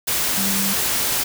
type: tone in noise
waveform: sine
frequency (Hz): 196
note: G3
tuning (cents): 0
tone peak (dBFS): -24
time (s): 0.37-0.74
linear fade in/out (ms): 10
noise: white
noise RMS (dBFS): -21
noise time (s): 0.07-1.24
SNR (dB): -6
effects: none